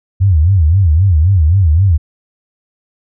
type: tone with vibrato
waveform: sine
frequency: 86.7 Hz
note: F2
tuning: 12 cents flat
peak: -6 dBFS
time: 0.2-1.98 s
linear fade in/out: 20 ms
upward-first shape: sine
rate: 3.8 Hz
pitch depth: 250 cents each way
effects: none